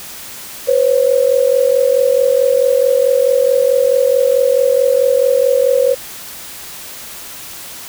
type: tone pair together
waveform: sine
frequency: 497.4 / 542 Hz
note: B4 / C#5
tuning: +12 / -39 cents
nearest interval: minor second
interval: 149 cents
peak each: -12 dBFS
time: 0.67-5.95 s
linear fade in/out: 20 ms
effects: white hiss -31 dBFS RMS until 7.88 s